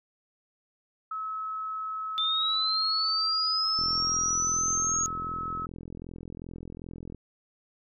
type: tone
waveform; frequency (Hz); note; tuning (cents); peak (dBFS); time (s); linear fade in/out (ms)
sine; 1291; E6; -37; -31; 1.11-5.66; 5
type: linear sweep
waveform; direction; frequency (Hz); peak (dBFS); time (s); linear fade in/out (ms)
sine; up; 3542 to 6650; -25; 2.18-5.06; 0
type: click train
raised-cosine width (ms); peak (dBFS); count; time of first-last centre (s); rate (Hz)
3; -28; 144; 3.79-7.147; 42.6
effects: none